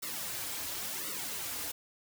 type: noise with flanger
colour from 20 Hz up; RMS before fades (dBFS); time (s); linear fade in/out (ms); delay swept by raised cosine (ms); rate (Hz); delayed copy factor
white; -38; 0.02-1.72; 10; 1.2 to 5.4; 0.94; -0.9
effects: none